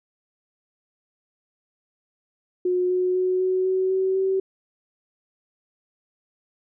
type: tone with pitch steps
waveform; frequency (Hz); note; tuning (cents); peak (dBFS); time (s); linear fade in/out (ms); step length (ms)
sine; 361.9 / 365.3 / 368.7 / 372.1 / 375.5 / 379 / 382.5; F#4 / F#4 / F#4 / F#4 / F#4 / F#4 / G4; -38 / -22 / -6 / +10 / +26 / +42 / -42; -19; 2.65-4.4; 5; 250
effects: none